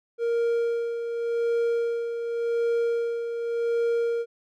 triangle tone with tremolo, 467.1 Hz, A#4, 3 cents sharp, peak -19 dBFS, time 0.18-4.26 s, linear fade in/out 50 ms, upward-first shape sine, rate 0.88 Hz, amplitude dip 55%, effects none

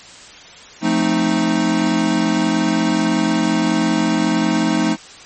square chord, F dominant seventh, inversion none, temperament equal, 174.61 / 220 / 261.6 / 311.1 Hz, F3 / A3 / C4 / Eb4, 0 / 0 / 0 / 0 cents, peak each -23 / -20 / -23 / -19 dBFS, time 0.81-4.97 s, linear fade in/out 50 ms, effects white hiss -39 dBFS RMS until 5.25 s + MP3 32 kbps

